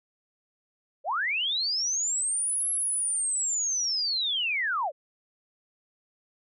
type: linear two-way sweep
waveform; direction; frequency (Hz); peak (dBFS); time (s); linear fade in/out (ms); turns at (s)
sine; up then down; 504 to 11175 to 504; -25; 1.04-4.92; 50; 2.7
effects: none